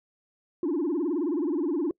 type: tone with vibrato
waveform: sine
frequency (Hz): 317.9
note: D#4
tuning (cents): +37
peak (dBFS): -22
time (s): 0.63-1.91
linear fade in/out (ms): 2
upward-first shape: sine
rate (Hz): 19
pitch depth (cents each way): 230
effects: noise-tail reverb RT60 0.1 s tail -24 dB re dry + tanh soft clip ceiling -22 dBFS